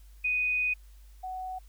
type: tone pair in turn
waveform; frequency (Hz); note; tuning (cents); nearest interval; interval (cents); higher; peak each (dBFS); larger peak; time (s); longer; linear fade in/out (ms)
sine; 2489 / 745.3; D#7 / F#5; 0 / +12; octave + major sixth; 2088; first; -25 / -34; first; 0.24-0.74 / 1.23-1.59; first; 10
effects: added 50 Hz sine -49 dBFS peak until 1.68 s + white hiss -65 dBFS RMS until 1.68 s

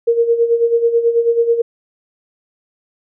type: tone with tremolo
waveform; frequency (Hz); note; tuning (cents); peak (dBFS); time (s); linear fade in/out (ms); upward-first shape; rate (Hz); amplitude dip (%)
sine; 466.2; A#4; 0; -8; 0.07-1.62; 10; sine; 9.2; 70
effects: none

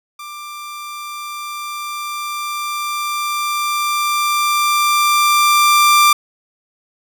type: tone with level ramp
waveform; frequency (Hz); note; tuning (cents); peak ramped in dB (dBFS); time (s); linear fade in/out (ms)
sawtooth; 1184; D6; +14; -26 to -4; 0.19-6.13; 5
effects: none

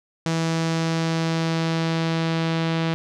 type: tone with low-pass filter sweep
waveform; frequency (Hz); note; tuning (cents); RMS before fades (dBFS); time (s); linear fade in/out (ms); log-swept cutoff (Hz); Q
sawtooth; 163.6; E3; -13; -23; 0.26-2.94; 0; 6300 to 3700; 1.5
effects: none

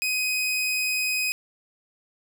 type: tone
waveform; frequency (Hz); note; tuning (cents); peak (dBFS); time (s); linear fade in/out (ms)
sawtooth; 2510; D#7; +15; -20; 0.02-1.32; 0
effects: none

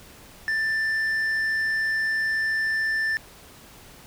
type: tone with tanh clipping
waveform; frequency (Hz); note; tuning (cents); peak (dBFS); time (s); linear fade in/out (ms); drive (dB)
sine; 1773; A6; +13; -23; 0.48-3.17; 0; 5
effects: pink hiss -48 dBFS RMS until 4.06 s

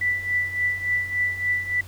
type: tone with tremolo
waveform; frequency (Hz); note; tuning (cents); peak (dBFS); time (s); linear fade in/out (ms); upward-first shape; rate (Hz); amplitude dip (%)
sine; 1975.5; B6; 0; -18; 0.01-1.81; 5; triangle; 3.5; 80
effects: added 93 Hz sine -39 dBFS peak until 1.87 s + pink hiss -47 dBFS RMS until 1.87 s

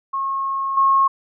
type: tone with level steps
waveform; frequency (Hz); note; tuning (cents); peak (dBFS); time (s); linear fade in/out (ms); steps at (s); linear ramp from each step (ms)
sine; 1086; C#6; -36; -20 / -12; 0.13-1.08; 10; 0.77; 5
effects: none

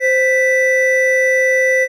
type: tone pair together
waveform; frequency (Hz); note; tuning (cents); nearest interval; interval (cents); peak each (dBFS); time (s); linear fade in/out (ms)
triangle; 519.8 / 1975.5; C5 / B6; -11 / 0; octave + major seventh; 2311; -12; 0-1.88; 50
effects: none

